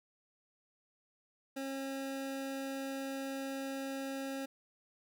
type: tone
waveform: 25% pulse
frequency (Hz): 270.8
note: C#4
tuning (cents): -40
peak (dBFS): -34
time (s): 1.56-4.46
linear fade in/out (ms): 10
effects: none